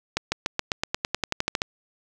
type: accelerating click train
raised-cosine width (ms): 0.2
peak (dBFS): -6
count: 15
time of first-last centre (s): 0.17-1.619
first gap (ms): 150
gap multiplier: 0.94
effects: none